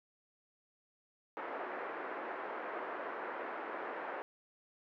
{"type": "band-pass noise", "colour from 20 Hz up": "pink", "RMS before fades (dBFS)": -42, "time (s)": [1.37, 4.22], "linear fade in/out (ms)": 0, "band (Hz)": [370, 1800], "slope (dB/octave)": 24, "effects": []}